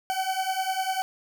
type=beating tone pair; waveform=40% pulse; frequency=754 / 764 Hz; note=F#5 / G5; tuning=+32 / -45 cents; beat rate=10 Hz; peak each=-28 dBFS; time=0.1-1.02 s; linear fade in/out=0 ms; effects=none